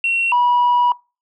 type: tone pair in turn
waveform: sine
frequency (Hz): 2729 / 972.7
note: F7 / B5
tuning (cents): -41 / -27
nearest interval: octave + tritone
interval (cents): 1786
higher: first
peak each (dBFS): -14 / -10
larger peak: second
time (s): 0.04-0.32 / 0.32-0.92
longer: second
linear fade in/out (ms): 2
effects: noise-tail reverb RT60 0.3 s tail -25 dB re dry + tanh soft clip ceiling -10 dBFS